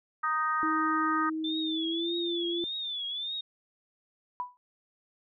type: harmonic tone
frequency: 311.1 Hz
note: D#4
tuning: in tune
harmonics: 3 / 4 / 5 / 6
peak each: -37 / -27 / -35 / -38 dBFS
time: 0.23-1.3 s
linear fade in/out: 10 ms
type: tone with pitch glide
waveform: sine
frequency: 316.3 to 342.9 Hz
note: D#4 to F4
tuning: +29 to -32 cents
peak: -30 dBFS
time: 0.63-2.64 s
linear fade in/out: 0 ms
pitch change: +139 cents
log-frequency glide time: 1.7-2.13 s
type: tone with vibrato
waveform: sine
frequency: 3520 Hz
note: A7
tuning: in tune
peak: -32 dBFS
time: 1.44-3.41 s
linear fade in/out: 5 ms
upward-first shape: triangle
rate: 1.7 Hz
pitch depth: 130 cents each way
type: tone with exponential decay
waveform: sine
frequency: 988 Hz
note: B5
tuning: in tune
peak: -27 dBFS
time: 4.4-4.57 s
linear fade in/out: 0 ms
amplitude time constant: 36 ms
effects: none